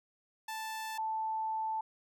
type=tone pair in turn; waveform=sawtooth / sine; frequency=880 / 880 Hz; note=A5 / A5; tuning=0 / 0 cents; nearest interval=unison; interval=0 cents; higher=neither; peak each=-34 / -32 dBFS; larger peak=second; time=0.48-0.98 / 0.98-1.81 s; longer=second; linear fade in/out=5 ms; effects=none